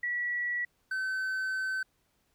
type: tone pair in turn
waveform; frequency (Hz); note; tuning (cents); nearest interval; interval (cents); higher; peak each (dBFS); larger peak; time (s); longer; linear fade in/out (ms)
sine / triangle; 1939 / 1530.1; B6 / G6; -32 / -42; major third; 410; first; -29 / -28; second; 0.03-0.65 / 0.91-1.83; second; 5
effects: pink hiss -73 dBFS RMS until 2.34 s